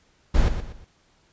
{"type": "noise with echo", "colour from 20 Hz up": "brown", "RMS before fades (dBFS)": -17, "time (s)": [0.34, 0.49], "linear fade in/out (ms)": 10, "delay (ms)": 120, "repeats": 3, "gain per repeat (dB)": -9, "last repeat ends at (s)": 0.85, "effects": ["pink hiss -62 dBFS RMS until 1.32 s", "resampled to 16000 Hz"]}